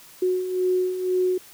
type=beating tone pair; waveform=sine; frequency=365.5 / 367.5 Hz; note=F#4 / F#4; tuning=-21 / -12 cents; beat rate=2 Hz; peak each=-28 / -21 dBFS; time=0.22-1.38 s; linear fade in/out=5 ms; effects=white hiss -48 dBFS RMS until 1.53 s